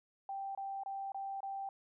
sine tone bursts, 784 Hz, G5, in tune, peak -38 dBFS, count 5, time 0.29-1.69 s, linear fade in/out 2 ms, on 260 ms, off 25 ms, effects none

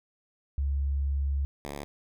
sine / 5% pulse tone pair in turn, 69.6 / 71.43 Hz, C#2 / D2, +8 / -47 cents, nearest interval unison, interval 45 cents, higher second, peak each -25 dBFS, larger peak neither, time 0.58-1.45 / 1.65-1.84 s, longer first, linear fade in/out 0 ms, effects none

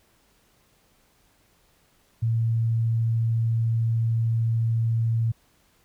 sine tone, 114.2 Hz, A#2, 35 cents flat, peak -20 dBFS, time 2.22-5.32 s, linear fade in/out 10 ms, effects pink hiss -63 dBFS RMS until 5.84 s

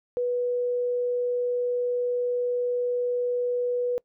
sine tone, 490 Hz, B4, 14 cents flat, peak -23 dBFS, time 0.17-3.98 s, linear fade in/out 0 ms, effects noise-tail reverb RT60 0.1 s tail -24 dB re dry

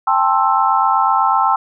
sine chord, A minor seventh, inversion third, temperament just, 792 / 880 / 1056 / 1320 Hz, G5 / A5 / C6 / E6, +18 / 0 / +16 / +2 cents, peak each -17 dBFS, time 0.07-1.56 s, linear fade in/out 5 ms, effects none

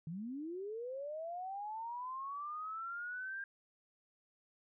sine linear sweep, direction up, 151.1 to 1608 Hz, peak -40 dBFS, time 0.07-3.44 s, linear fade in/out 2 ms, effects none

